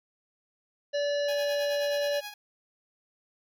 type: harmonic tone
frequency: 577 Hz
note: D5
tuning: 31 cents flat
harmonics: 1 / 3 / 5 / 7 / 9 / 10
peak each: -26 / -38 / -41 / -40 / -47 / -48 dBFS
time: 0.93-2.21 s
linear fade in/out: 20 ms
type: tone with tremolo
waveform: 10% pulse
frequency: 830 Hz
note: G#5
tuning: 1 cent flat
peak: -28 dBFS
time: 1.28-2.34 s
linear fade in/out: 5 ms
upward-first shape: sine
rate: 9.4 Hz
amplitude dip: 65%
effects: none